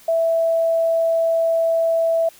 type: tone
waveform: sine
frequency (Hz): 659.3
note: E5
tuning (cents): 0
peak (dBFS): -15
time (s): 0.08-2.29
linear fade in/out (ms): 5
effects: white hiss -48 dBFS RMS until 2.39 s